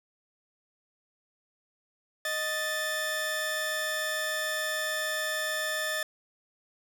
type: tone pair together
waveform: sawtooth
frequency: 622.3 / 1760.1 Hz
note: D#5 / A6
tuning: 0 / 0 cents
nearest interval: octave + tritone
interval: 1800 cents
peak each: -30 / -27 dBFS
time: 2.25-6.03 s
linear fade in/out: 2 ms
effects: none